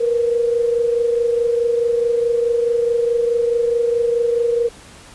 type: tone pair together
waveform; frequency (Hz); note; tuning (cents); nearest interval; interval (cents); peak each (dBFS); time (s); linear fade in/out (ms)
sine; 469.2 / 493.9; A#4 / B4; +11 / 0; minor second; 89; -15 / -23; 0-4.69; 10
effects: pink hiss -42 dBFS RMS until 5.14 s + resampled to 24000 Hz